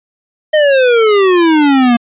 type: exponential sweep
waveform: square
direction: down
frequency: 626 to 233.1 Hz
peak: -7 dBFS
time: 0.53-1.97 s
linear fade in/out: 10 ms
effects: resampled to 8000 Hz